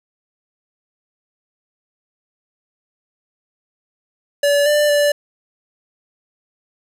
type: tone with pitch steps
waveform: square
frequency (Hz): 574 / 592 / 583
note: D5 / D5 / D5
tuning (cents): -40 / +14 / -13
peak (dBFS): -13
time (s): 4.43-5.12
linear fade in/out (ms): 5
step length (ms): 230
effects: resampled to 32000 Hz + 7-bit